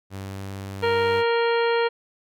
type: tone with pitch glide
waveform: sawtooth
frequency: 97 to 97.67 Hz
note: G2 to G2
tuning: -18 to -6 cents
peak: -28 dBFS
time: 0.1-1.24 s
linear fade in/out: 50 ms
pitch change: +12 cents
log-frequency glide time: 0.27-0.49 s
type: harmonic tone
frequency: 466.2 Hz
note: A#4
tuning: in tune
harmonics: 1 / 2 / 3 / 4 / 5 / 6 / 7 / 9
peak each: -20 / -26 / -30 / -32 / -34 / -36 / -37 / -39 dBFS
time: 0.82-1.89 s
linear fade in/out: 20 ms
effects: none